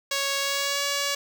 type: tone with pitch glide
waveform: 5% pulse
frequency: 554.4 to 565.7 Hz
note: C#5 to C#5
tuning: 0 to +35 cents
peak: -13 dBFS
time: 0.11-1.15 s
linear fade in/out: 5 ms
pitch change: +35 cents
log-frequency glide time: 0.39-0.83 s
effects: none